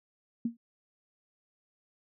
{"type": "tone with exponential decay", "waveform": "sine", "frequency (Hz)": 233.1, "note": "A#3", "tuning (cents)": 0, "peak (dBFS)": -24, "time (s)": [0.45, 0.57], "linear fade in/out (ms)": 5, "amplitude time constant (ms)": 25, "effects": []}